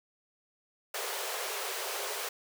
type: high-pass noise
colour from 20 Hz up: pink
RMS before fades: -36 dBFS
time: 0.94-2.29 s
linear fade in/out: 5 ms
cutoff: 380 Hz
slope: 96 dB/octave
effects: none